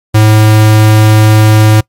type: tone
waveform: square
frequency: 108 Hz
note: A2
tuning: 32 cents flat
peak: -3 dBFS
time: 0.14-1.81 s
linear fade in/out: 10 ms
effects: noise-tail reverb RT60 0.1 s tail -23 dB re dry + MP3 64 kbps